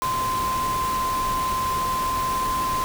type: tone in noise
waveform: sine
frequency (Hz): 1037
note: C6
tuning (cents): -16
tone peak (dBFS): -22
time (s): 0.02-2.84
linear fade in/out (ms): 0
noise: pink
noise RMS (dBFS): -31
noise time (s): 0.02-2.84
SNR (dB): +6
effects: none